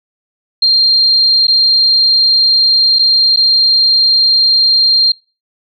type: tone with dropouts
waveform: sine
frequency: 4190 Hz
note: C8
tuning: 2 cents sharp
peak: -6 dBFS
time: 0.62-5.12 s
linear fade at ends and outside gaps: 5 ms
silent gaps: 1.47-1.48 / 2.987-2.992 / 3.362-3.371 s
effects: noise-tail reverb RT60 0.3 s tail -22 dB re dry